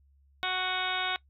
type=harmonic tone with a mistuned harmonic; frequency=370 Hz; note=F#4; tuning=in tune; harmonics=1 / 2 / 3 / 4 / 5 / 6 / 7 / 8 / 9 / 10; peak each=-45 / -35 / -37 / -34 / -45 / -36 / -42 / -41 / -39 / -35 dBFS; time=0.43-1.16 s; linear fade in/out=0 ms; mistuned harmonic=7; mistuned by=-37 cents; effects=noise-tail reverb RT60 0.1 s tail -21 dB re dry + added 69 Hz sine -60 dBFS peak until 1.29 s